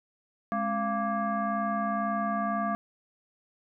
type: tone with frequency modulation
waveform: sine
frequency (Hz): 689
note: F5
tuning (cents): -24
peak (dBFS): -26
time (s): 0.52-2.75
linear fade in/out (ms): 0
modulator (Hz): 480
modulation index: 1.4
effects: none